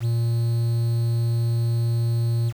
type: tone with quantisation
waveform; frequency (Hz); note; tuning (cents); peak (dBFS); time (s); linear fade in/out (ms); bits
triangle; 116.8; A#2; +4; -17; 0-2.53; 50; 7
effects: none